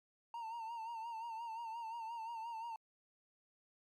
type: tone with vibrato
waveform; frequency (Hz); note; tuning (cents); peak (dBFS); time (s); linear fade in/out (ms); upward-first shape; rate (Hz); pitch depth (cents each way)
triangle; 914; A#5; -34; -40; 0.34-2.76; 2; sine; 5.7; 61
effects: MP3 96 kbps